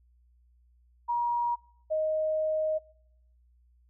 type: tone pair in turn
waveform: sine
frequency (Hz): 953 / 624.3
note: A#5 / D#5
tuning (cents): +38 / +6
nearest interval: perfect fifth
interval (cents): 732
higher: first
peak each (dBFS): -25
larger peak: neither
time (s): 1.08-1.56 / 1.9-2.79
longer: second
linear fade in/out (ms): 20
effects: noise-tail reverb RT60 0.8 s tail -25 dB re dry + added 60 Hz sine -60 dBFS peak until 3.89 s

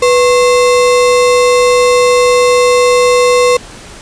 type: tone with sample-and-hold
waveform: sine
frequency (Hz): 493.9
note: B4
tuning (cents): 0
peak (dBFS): -5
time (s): 0.02-3.57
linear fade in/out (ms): 5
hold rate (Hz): 1575
effects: pink hiss -32 dBFS RMS until 4.01 s + resampled to 22050 Hz

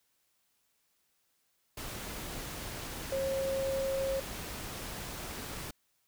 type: tone in noise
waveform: sine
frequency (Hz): 539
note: C#5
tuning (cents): -49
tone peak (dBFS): -30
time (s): 3.12-4.2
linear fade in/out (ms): 5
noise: pink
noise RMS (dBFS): -41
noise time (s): 1.77-5.71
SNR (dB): +8
effects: white hiss -75 dBFS RMS until 6.07 s

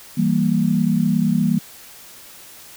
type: chord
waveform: sine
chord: E diminished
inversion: none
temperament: equal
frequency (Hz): 164.81 / 196 / 233.1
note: E3 / G3 / Bb3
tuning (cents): 0 / 0 / 0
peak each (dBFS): -20 / -19 / -19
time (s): 0.17-1.59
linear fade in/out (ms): 10
effects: white hiss -42 dBFS RMS until 2.76 s

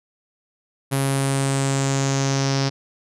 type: tone with low-pass filter sweep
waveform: sawtooth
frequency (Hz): 136.6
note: C#3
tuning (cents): -25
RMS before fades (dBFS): -21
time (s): 0.91-2.7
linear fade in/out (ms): 20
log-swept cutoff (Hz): 11000 to 5200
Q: 4.9
effects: none

